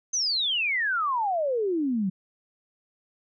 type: exponential sweep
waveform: sine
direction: down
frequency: 6320 to 180.5 Hz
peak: -23 dBFS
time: 0.13-2.1 s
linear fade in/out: 10 ms
effects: none